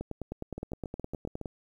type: two click trains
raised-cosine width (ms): 2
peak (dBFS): -24 / -22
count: 7 / 15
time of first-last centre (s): 0.58-1.413 / 0.01-1.458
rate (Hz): 7.2 / 9.67
effects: 10-bit